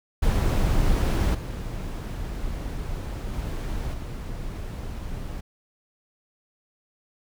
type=noise with level steps; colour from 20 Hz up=brown; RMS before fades=-21 / -31 / -29 / -33 dBFS; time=0.22-5.41 s; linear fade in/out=10 ms; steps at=1.34 / 3.33 / 3.93 s; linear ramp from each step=10 ms; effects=none